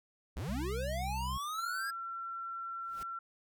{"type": "linear sweep", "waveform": "square", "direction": "up", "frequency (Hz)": [45.59, 1661.2], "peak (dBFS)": -37, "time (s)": [0.36, 1.91], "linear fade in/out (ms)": 10}
{"type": "harmonic tone", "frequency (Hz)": 64.6, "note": "C2", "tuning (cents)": -21, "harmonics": [1, 2, 3], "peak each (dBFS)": [-37, -43, -47], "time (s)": [0.48, 1.38], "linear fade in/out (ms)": 10}
{"type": "tone", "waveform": "sine", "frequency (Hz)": 1355, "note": "E6", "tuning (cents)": 47, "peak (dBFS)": -38, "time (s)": [1.58, 3.19], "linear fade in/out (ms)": 5}
{"type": "noise with exponential growth", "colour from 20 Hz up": "pink", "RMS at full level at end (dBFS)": -47, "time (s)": [2.8, 3.03], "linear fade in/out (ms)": 2, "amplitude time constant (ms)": 48}
{"effects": []}